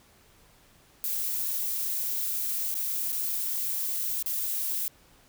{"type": "noise with dropouts", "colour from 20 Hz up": "violet", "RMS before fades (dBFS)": -30, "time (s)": [1.04, 4.88], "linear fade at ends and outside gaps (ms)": 0, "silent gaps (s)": [[2.742, 2.752], [3.121, 3.127], [4.226, 4.26]], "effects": ["pink hiss -59 dBFS RMS until 5.28 s"]}